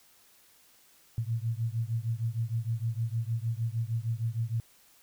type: beating tone pair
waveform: sine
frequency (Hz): 111.8 / 118.3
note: A2 / A#2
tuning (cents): +28 / +26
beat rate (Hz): 6.5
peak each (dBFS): -31 / -32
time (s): 1.18-4.6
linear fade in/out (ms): 0
effects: white hiss -61 dBFS RMS until 5.02 s